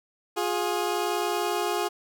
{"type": "tone pair together", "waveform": "20% pulse", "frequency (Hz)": [354.7, 415.3], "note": ["F4", "G#4"], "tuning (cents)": [27, 0], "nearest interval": "minor third", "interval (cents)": 273, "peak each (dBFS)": -23, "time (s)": [0.36, 1.89], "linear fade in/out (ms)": 20, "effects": []}